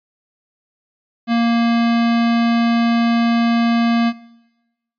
square tone, 233.1 Hz, A#3, in tune, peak -14 dBFS, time 1.27-4.13 s, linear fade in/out 50 ms, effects noise-tail reverb RT60 1.0 s tail -20 dB re dry + resampled to 11025 Hz

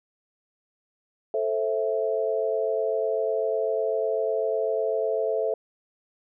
sine chord, A minor, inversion none, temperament just, 440 / 528 / 660 Hz, A4 / C5 / E5, 0 / +16 / +2 cents, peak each -26 / -29 / -27 dBFS, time 1.34-5.54 s, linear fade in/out 2 ms, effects none

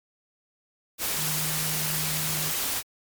sine tone in noise, 155.4 Hz, D#3, 2 cents flat, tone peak -33 dBFS, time 1.16-2.53 s, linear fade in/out 50 ms, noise white, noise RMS -28 dBFS, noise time 0.98-2.83 s, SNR -8 dB, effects MP3 96 kbps

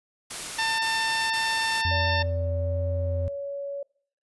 white noise bursts, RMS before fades -34 dBFS, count 3, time 0.3-1.82 s, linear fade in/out 10 ms, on 490 ms, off 25 ms
harmonic tone, 896 Hz, A5, 31 cents sharp, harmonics 1 / 2 / 3 / 4 / 5 / 6, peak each -28 / -27 / -33 / -33 / -35 / -35 dBFS, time 0.58-2.23 s, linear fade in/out 10 ms
triangle tone with vibrato, 87.31 Hz, F2, in tune, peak -23 dBFS, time 1.85-3.28 s, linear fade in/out 0 ms, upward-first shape sine, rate 1.2 Hz, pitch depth 9 cents each way
sine tone with pitch glide, 575 to 561.9 Hz, D5 to C#5, -37 to +23 cents, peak -30 dBFS, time 1.91-3.83 s, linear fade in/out 5 ms, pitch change -40 cents, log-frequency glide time 2.26-3.19 s
effects noise-tail reverb RT60 0.6 s tail -25 dB re dry + resampled to 24000 Hz

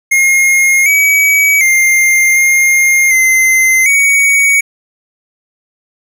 square tone with pitch steps, 2141 / 2274 / 2107 / 2124 / 2069 / 2245 Hz, C7 / C#7 / C7 / C7 / C7 / C#7, +39 / +44 / +12 / +25 / -20 / +21 cents, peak -7 dBFS, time 0.11-4.61 s, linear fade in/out 10 ms, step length 750 ms, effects none

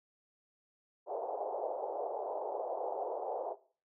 white band-pass noise, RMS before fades -38 dBFS, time 1.06-3.56 s, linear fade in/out 50 ms, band 410 to 820 Hz, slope 48 dB/octave, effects noise-tail reverb RT60 0.4 s tail -17 dB re dry

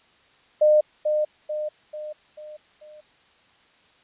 sine tone with echo, 607 Hz, D#5, 43 cents flat, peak -13 dBFS, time 0.61-0.81 s, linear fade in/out 10 ms, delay 440 ms, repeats 5, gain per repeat -6 dB, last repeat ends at 3.01 s, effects white hiss -58 dBFS RMS until 4.03 s + resampled to 8000 Hz

